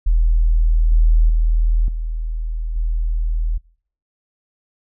sine tone with level steps, 40.18 Hz, E1, 44 cents flat, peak -11 / -9 / -12 / -20 / -16 dBFS, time 0.06-3.58 s, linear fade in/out 10 ms, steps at 0.92 / 1.29 / 1.88 / 2.76 s, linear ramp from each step 2 ms, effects noise-tail reverb RT60 0.6 s tail -25 dB re dry

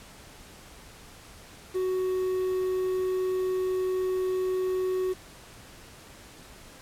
triangle tone with quantisation, 371.6 Hz, F#4, 7 cents sharp, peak -23 dBFS, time 1.74-5.14 s, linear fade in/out 20 ms, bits 8, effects pink hiss -49 dBFS RMS until 6.81 s + low-pass 12000 Hz 12 dB/octave

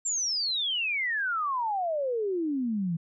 sine exponential sweep, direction down, 7500 to 159.7 Hz, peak -26 dBFS, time 0.05-2.97 s, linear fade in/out 10 ms, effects none

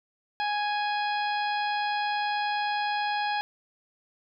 harmonic tone, 830.6 Hz, G#5, in tune, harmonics 1 / 2 / 3 / 4 / 5 / 6, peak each -27 / -33 / -37 / -39 / -41 / -43 dBFS, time 0.4-3.41 s, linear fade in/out 0 ms, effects none

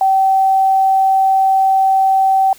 sine tone, 770 Hz, G5, 31 cents flat, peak -9 dBFS, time 0.01-2.53 s, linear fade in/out 2 ms, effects white hiss -43 dBFS RMS until 2.58 s

